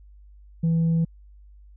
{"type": "tone", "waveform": "sine", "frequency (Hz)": 164.81, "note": "E3", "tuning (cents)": 0, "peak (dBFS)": -16, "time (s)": [0.63, 1.05], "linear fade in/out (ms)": 10, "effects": ["tanh soft clip ceiling -17 dBFS", "added 50 Hz sine -46 dBFS peak until 1.76 s"]}